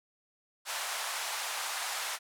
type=band-pass noise; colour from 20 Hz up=pink; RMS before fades=-36 dBFS; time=0.65-2.19 s; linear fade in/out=50 ms; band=750 to 12000 Hz; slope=24 dB/octave; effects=none